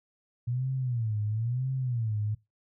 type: tone with vibrato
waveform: sine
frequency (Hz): 117.9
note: A#2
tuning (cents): +20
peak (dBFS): -27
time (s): 0.47-2.35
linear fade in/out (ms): 10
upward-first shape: sine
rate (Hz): 1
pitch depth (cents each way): 200
effects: noise-tail reverb RT60 0.2 s tail -20 dB re dry